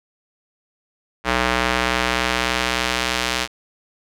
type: tone with band-pass filter sweep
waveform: square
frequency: 61.74 Hz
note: B1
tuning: in tune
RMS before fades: -21 dBFS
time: 1.24-3.48 s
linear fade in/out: 50 ms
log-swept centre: 1700 to 3700 Hz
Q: 0.73
effects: none